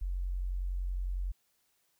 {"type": "tone", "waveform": "sine", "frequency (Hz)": 45.43, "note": "F#1", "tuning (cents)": -31, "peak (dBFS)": -31, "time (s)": [0.01, 1.32], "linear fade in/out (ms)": 10, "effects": ["white hiss -74 dBFS RMS until 1.99 s"]}